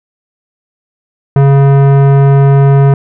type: tone with tanh clipping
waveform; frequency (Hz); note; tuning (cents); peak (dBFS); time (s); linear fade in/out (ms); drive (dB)
sine; 138.59; C#3; 0; -5; 1.36-2.94; 2; 17
effects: none